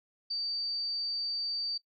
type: tone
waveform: sine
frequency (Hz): 4622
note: D8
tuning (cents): -28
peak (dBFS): -31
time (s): 0.3-1.78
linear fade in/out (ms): 10
effects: noise-tail reverb RT60 0.1 s tail -18 dB re dry